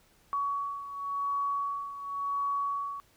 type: beating tone pair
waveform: sine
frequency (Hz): 1125 / 1125.92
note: C#6 / C#6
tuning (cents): +25 / +27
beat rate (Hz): 0.92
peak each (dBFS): -31 / -36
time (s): 0.33-3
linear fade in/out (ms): 0
effects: pink hiss -64 dBFS RMS until 3.16 s